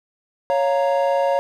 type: chord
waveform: triangle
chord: Bb minor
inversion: first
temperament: equal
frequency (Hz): 554.4 / 698.5 / 932.3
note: Db5 / F5 / Bb5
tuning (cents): 0 / 0 / 0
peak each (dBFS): -16 / -21 / -22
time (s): 0.5-1.39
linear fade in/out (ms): 0
effects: none